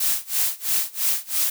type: noise with tremolo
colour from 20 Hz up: blue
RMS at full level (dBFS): -20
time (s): 0-1.5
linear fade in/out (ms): 5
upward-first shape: sine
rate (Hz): 3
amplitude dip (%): 95
effects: none